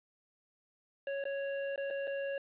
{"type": "tone with dropouts", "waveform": "square", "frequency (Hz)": 554.4, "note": "C#5", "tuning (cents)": 0, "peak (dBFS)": -35, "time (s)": [1.07, 2.38], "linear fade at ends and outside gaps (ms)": 2, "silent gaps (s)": [[1.24, 1.253], [1.76, 1.777], [1.903, 1.908], [2.072, 2.076]], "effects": ["resampled to 8000 Hz", "11-bit"]}